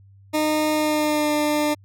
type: tone with pitch glide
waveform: 20% pulse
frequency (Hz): 306.8 to 299.1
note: D#4 to D4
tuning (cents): -24 to +32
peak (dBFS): -14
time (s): 0.33-1.75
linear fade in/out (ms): 20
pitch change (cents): -44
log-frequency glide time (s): 0.72-1.33
effects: added 98 Hz sine -47 dBFS peak until 1.84 s